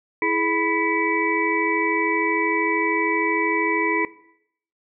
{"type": "tone cluster", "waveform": "sine", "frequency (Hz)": [330, 423, 990, 1970, 2290], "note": ["E4", "G#4", "B5", "B6", "D7"], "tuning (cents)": [2, 32, 4, -5, -44], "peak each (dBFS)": -25, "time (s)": [0.22, 4.05], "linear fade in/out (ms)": 2, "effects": ["noise-tail reverb RT60 0.7 s tail -18 dB re dry"]}